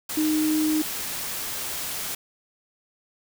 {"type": "tone in noise", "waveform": "sine", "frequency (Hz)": 309.1, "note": "D#4", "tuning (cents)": -11, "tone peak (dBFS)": -20, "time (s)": [0.17, 0.82], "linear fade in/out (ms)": 5, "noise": "white", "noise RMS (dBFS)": -31, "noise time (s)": [0.09, 2.15], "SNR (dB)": 8, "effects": []}